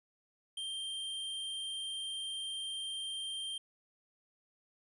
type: tone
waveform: square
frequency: 3165 Hz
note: G7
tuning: 16 cents sharp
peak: -38 dBFS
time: 0.57-3.58 s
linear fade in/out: 5 ms
effects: resampled to 24000 Hz